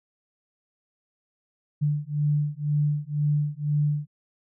sine beating tone pair, 146.83 / 148.83 Hz, D3 / D3, 0 / +23 cents, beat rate 2 Hz, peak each -25 dBFS, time 1.81-4.07 s, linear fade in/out 20 ms, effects none

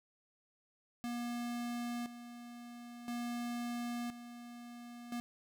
square tone with tremolo, 239.3 Hz, A#3, 46 cents sharp, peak -38 dBFS, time 1.04-5.2 s, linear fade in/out 0 ms, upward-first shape square, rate 0.49 Hz, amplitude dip 70%, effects none

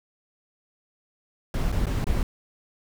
brown noise with dropouts, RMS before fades -24 dBFS, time 1.54-2.23 s, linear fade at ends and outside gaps 2 ms, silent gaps 1.719-1.724 / 1.858-1.867 / 2.043-2.068 s, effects none

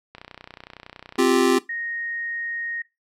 click train, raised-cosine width 0.3 ms, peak -23 dBFS, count 34, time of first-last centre 0.15-1.221 s, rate 30.8 Hz
square chord, C suspended fourth, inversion none, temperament just, 261.6 / 348.8 / 392.4 Hz, C4 / F4 / G4, 0 / -2 / +2 cents, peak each -21 / -21 / -21 dBFS, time 1.18-1.59 s, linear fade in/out 10 ms
sine tone, 1864.7 Hz, A#6, in tune, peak -27 dBFS, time 1.69-2.82 s, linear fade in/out 5 ms
effects noise-tail reverb RT60 0.2 s tail -17 dB re dry + low-pass 11000 Hz 12 dB/octave

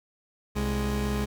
30% pulse tone pair together, 65.6 / 208.3 Hz, C2 / G#3, +5 / +5 cents, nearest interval octave + minor sixth, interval 2000 cents, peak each -26 dBFS, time 0.55-1.26 s, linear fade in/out 20 ms, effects none

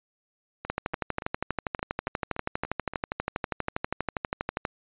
two click trains, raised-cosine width 0.5 ms, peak -12 / -20 dBFS, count 50 / 9, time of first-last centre 0.7-4.652 / 0.65-2.936 s, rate 12.4 / 3.5 Hz, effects resampled to 8000 Hz

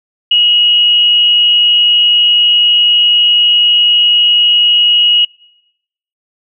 sine tone with amplitude modulation, 2896 Hz, F#7, 38 cents flat, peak -4 dBFS, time 0.31-5.25 s, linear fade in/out 5 ms, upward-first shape sine, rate 252 Hz, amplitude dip 35%, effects noise-tail reverb RT60 0.9 s tail -26 dB re dry

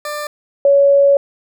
20% pulse / sine tone pair in turn, 594 / 560.7 Hz, D5 / C#5, +20 / +20 cents, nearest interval minor second, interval 100 cents, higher first, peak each -17 / -7 dBFS, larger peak second, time 0.05-0.27 / 0.65-1.17 s, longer second, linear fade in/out 2 ms, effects none

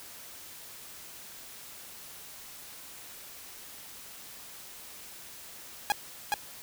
sawtooth tone with echo, 826 Hz, G#5, 10 cents flat, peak -19 dBFS, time 5.9-5.92 s, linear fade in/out 0 ms, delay 420 ms, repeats 1, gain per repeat -2 dB, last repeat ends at 6.34 s, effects white hiss -47 dBFS RMS until 6.62 s

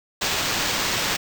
white noise with sample-and-hold, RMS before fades -24 dBFS, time 0.21-1.17 s, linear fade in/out 10 ms, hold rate 11025 Hz, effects none

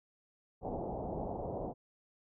white low-pass noise, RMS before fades -39 dBFS, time 0.61-1.74 s, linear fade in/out 50 ms, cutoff 810 Hz, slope 48 dB/octave, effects none

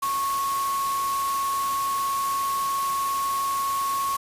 sine tone in noise, 1100 Hz, C#6, 14 cents flat, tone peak -23 dBFS, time 0.02-4.17 s, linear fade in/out 10 ms, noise white, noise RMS -34 dBFS, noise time 0.02-4.17 s, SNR +8 dB, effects resampled to 32000 Hz

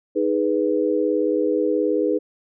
sine chord, G# minor, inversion second, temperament equal, 311.1 / 415.3 / 493.9 Hz, D#4 / G#4 / B4, 0 / 0 / 0 cents, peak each -22 dBFS, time 0.15-2.19 s, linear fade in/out 20 ms, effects none

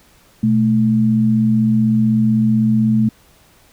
sine tone pair together, 122.7 / 218.6 Hz, B2 / A3, -11 / -11 cents, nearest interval minor seventh, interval 1000 cents, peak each -18 / -12 dBFS, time 0.43-3.09 s, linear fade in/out 5 ms, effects pink hiss -51 dBFS RMS until 3.72 s

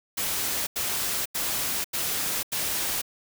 white noise bursts, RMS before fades -28 dBFS, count 5, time 0.17-3.018 s, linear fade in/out 10 ms, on 500 ms, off 87 ms, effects none

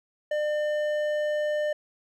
sine tone with hard clipping, 600 Hz, D5, 37 cents sharp, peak -26 dBFS, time 0.31-1.73 s, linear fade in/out 5 ms, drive 8 dB, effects none

